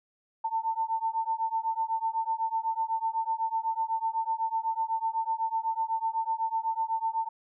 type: beating tone pair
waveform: sine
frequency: 893 / 901 Hz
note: A5 / A5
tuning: +25 / +41 cents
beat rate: 8 Hz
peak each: -30 dBFS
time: 0.44-7.29 s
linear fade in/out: 10 ms
effects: none